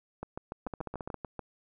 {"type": "two click trains", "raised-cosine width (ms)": 1, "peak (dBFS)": [-23, -23], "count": [8, 9], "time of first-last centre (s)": [[0.67, 1.143], [0.23, 1.393]], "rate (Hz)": [14.8, 6.88], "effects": []}